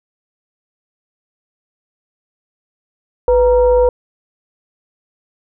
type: tone with frequency modulation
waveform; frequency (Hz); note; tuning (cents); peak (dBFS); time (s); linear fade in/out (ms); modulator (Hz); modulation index
sine; 495.3; B4; +5; -8; 3.28-3.89; 2; 442; 0.52
effects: none